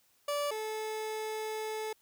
30% pulse tone pair in turn, 580 / 434.5 Hz, D5 / A4, -22 / -22 cents, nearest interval perfect fourth, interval 500 cents, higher first, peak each -28 / -32 dBFS, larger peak first, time 0.28-0.51 / 0.51-1.93 s, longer second, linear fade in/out 5 ms, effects white hiss -69 dBFS RMS until 2.01 s

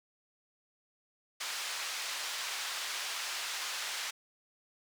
white band-pass noise, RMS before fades -38 dBFS, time 1.4-4.11 s, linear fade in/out 10 ms, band 930 to 5300 Hz, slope 12 dB/octave, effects none

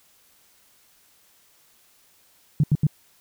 sine tone bursts, 149.3 Hz, D3, 29 cents sharp, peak -14 dBFS, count 3, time 2.6-2.868 s, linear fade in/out 2 ms, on 36 ms, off 80 ms, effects white hiss -59 dBFS RMS until 3.2 s

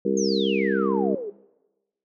harmonic tone, 66.7 Hz, C2, 34 cents sharp, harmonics 3 / 4 / 5 / 6 / 7, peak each -26 / -31 / -27 / -26 / -25 dBFS, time 0.05-1.15 s, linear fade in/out 5 ms
sine exponential sweep, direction down, 6640 to 390 Hz, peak -29 dBFS, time 0.17-1.3 s, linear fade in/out 5 ms
effects noise-tail reverb RT60 1.0 s tail -20 dB re dry

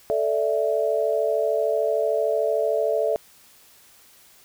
sine chord, A suspended fourth, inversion none, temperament just, 440 / 586.7 / 660 Hz, A4 / D5 / E5, 0 / -2 / +2 cents, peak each -24 dBFS, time 0.1-3.16 s, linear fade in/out 0 ms, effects white hiss -53 dBFS RMS until 4.44 s

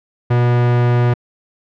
45% pulse tone, 121.4 Hz, B2, 29 cents flat, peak -11 dBFS, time 0.3-1.14 s, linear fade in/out 10 ms, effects low-pass 2000 Hz 12 dB/octave

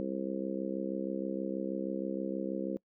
harmonic tone, 66.3 Hz, C2, 23 cents sharp, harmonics 3 / 4 / 5 / 6 / 7 / 8, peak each -38 / -40 / -38 / -44 / -42 / -40 dBFS, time 0-2.77 s, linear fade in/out 0 ms, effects noise-tail reverb RT60 0.1 s tail -24 dB re dry

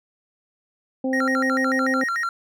harmonic tone, 261.6 Hz, C4, in tune, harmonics 1 / 2 / 3, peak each -22 / -26 / -35 dBFS, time 1.04-2.04 s, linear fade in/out 5 ms
triangle tone with vibrato, 1602 Hz, G6, 37 cents sharp, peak -20 dBFS, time 1.13-2.29 s, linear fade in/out 2 ms, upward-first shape square, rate 6.8 Hz, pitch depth 270 cents each way
effects none

